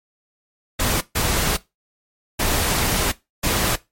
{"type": "noise bursts at uneven times", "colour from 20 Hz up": "pink", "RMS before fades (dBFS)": -20, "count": 4, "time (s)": [[0.79, 1.01], [1.15, 1.57], [2.39, 3.12], [3.43, 3.76]], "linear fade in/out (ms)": 10, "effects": ["noise-tail reverb RT60 0.2 s tail -18 dB re dry", "MP3 64 kbps"]}